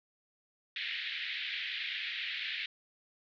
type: band-pass noise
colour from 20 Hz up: pink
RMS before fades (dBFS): -38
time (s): 0.76-2.66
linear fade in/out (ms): 2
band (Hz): 1800 to 3900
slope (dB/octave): 48
effects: none